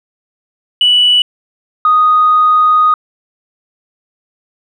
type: tone pair in turn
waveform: sine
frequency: 2956 / 1242.8 Hz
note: F#7 / D#6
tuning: -2 / -2 cents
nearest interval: octave + minor third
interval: 1500 cents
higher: first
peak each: -5 dBFS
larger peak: neither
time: 0.81-1.22 / 1.85-2.94 s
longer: second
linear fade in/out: 2 ms
effects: tanh soft clip ceiling -1 dBFS